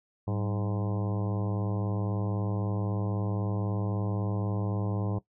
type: harmonic tone with a mistuned harmonic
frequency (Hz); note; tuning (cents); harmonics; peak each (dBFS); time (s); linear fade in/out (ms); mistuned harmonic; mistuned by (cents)
103.83; G#2; 0; 1 / 2 / 3 / 4 / 5 / 6 / 7 / 8 / 9 / 10; -29 / -35 / -39 / -41 / -43 / -45 / -46 / -47 / -48 / -49; 0.27-5.19; 10; 2; -120
effects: noise-tail reverb RT60 0.1 s tail -17 dB re dry